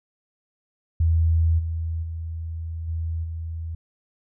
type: tone with level steps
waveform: sine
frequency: 81.9 Hz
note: E2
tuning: 11 cents flat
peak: -16 / -24 / -28 / -24 / -28 dBFS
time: 1-3.75 s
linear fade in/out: 5 ms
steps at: 1.58 / 2.02 / 2.87 / 3.23 s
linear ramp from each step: 20 ms
effects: none